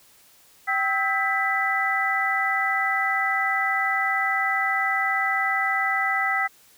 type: tone cluster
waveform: sine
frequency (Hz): 775 / 1300 / 1598 / 1985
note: G5 / E6 / G6 / B6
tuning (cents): -20 / -24 / +33 / +8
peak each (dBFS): -27 / -27 / -32 / -23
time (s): 0.67-6.48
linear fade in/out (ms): 20
effects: white hiss -55 dBFS RMS until 6.77 s